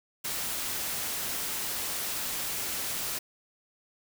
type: noise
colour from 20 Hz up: white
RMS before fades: -33 dBFS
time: 0.24-3.19 s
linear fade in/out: 10 ms
effects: none